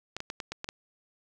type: clicks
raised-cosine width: 0.2 ms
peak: -18 dBFS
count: 7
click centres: 0.166 / 0.204 / 0.301 / 0.402 / 0.52 / 0.644 / 0.689 s
effects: none